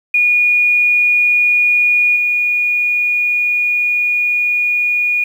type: tone with level steps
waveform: sine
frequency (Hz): 2446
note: D#7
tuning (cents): -30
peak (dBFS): -9 / -12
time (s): 0.14-5.24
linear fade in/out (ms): 5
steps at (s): 2.16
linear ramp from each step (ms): 2
effects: 7-bit